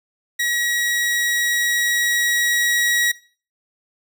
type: tone with level ramp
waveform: sawtooth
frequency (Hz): 1911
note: A#6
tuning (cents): +43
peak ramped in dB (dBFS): -15 to -12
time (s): 0.39-3.12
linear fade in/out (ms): 10
effects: noise-tail reverb RT60 0.4 s tail -20 dB re dry